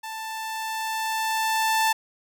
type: tone with level ramp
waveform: sawtooth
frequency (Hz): 884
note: A5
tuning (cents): +8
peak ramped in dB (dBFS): -29 to -15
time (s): 0.03-1.93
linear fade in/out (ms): 10
effects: none